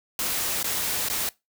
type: noise with dropouts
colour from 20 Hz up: white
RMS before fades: -27 dBFS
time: 0.19-1.29 s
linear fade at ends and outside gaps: 1 ms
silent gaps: 0.629-0.643 / 1.086-1.099 s
effects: noise-tail reverb RT60 0.2 s tail -21 dB re dry